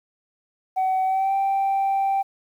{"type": "tone with pitch glide", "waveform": "sine", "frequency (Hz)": [755, 782.5], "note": ["F#5", "G5"], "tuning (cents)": [35, -3], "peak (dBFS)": -17, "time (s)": [0.76, 2.23], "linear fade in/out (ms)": 20, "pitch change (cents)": 62, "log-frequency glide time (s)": [1.04, 1.34], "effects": ["tanh soft clip ceiling -17 dBFS", "9-bit"]}